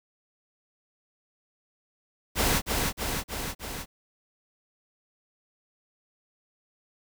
pink noise with echo, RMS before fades -24 dBFS, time 2.35-2.62 s, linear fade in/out 50 ms, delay 310 ms, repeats 4, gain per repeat -3 dB, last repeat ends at 3.86 s, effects none

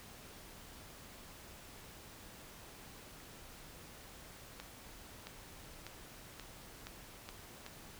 accelerating click train, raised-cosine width 0.2 ms, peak -28 dBFS, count 7, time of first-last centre 4.6-7.664 s, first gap 670 ms, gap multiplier 0.89, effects pink hiss -54 dBFS RMS until 7.99 s

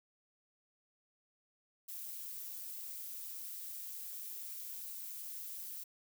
violet noise with amplitude modulation, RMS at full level -43 dBFS, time 1.88-5.84 s, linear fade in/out 10 ms, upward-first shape sine, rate 181 Hz, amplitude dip 50%, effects none

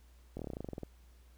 slowing click train, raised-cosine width 2 ms, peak -27 dBFS, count 14, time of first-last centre 0.37-0.833 s, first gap 23 ms, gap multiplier 1.07, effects added 60 Hz sine -57 dBFS peak until 1.37 s + pink hiss -69 dBFS RMS until 1.37 s

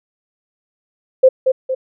sine tone with echo, 521 Hz, C5, 7 cents flat, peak -4 dBFS, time 1.23-1.29 s, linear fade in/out 10 ms, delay 230 ms, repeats 2, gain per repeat -6 dB, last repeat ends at 1.75 s, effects none

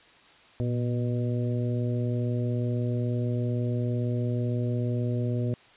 harmonic tone with a mistuned harmonic, 122.2 Hz, B2, 18 cents flat, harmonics 1 / 2 / 3 / 4 / 5, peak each -26 / -32 / -36 / -38 / -40 dBFS, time 0.6-5.54 s, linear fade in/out 0 ms, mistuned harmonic 1, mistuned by -58 cents, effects white hiss -55 dBFS RMS until 5.76 s + resampled to 8000 Hz

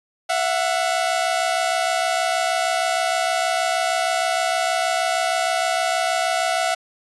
sawtooth tone pair together, 668 / 734.4 Hz, E5 / F#5, +23 / -13 cents, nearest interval major second, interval 164 cents, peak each -18 dBFS, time 0.29-6.75 s, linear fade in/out 10 ms, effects resampled to 24000 Hz

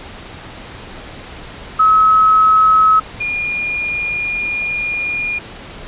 sine tone pair in turn, 1285 / 2426 Hz, E6 / D#7, -45 / -44 cents, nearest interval major seventh, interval 1101 cents, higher second, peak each -7 / -17 dBFS, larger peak first, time 1.79-3 / 3.2-5.39 s, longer second, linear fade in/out 10 ms, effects pink hiss -33 dBFS RMS until 5.87 s + resampled to 8000 Hz

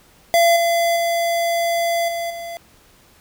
square tone with level steps, 680 Hz, F5, 46 cents flat, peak -12 / -16 / -18 / -23 / -29 dBFS, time 0.34-2.57 s, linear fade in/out 0 ms, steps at 0.56 / 0.96 / 2.08 / 2.3 s, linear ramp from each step 5 ms, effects pink hiss -52 dBFS RMS until 3.2 s

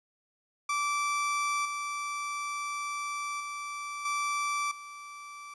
30% pulse tone with level steps, 1164 Hz, D6, 16 cents flat, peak -25 / -30 / -33 / -26 / -40 dBFS, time 0.69-5.54 s, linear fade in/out 5 ms, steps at 1.65 / 3.4 / 4.05 / 4.71 s, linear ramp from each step 5 ms, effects resampled to 22050 Hz + 10-bit

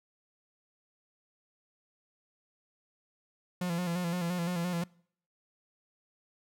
45% pulse tone with vibrato, 174.61 Hz, F3, in tune, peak -30 dBFS, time 3.61-4.84 s, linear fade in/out 5 ms, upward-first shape square, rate 5.8 Hz, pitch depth 48 cents each way, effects noise-tail reverb RT60 0.6 s tail -25 dB re dry

